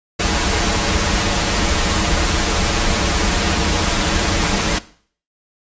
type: noise with comb filter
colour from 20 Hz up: pink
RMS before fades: -17 dBFS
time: 0.19-4.79 s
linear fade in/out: 10 ms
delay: 7.8 ms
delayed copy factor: -0.75
effects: noise-tail reverb RT60 0.5 s tail -17 dB re dry + resampled to 16000 Hz